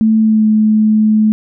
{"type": "tone with pitch glide", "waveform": "sine", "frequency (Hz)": [220, 215.6], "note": ["A3", "A3"], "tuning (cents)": [0, -35], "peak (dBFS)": -7, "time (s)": [0.01, 1.32], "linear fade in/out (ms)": 0, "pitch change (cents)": -35, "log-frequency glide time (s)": [0.19, 0.47], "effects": []}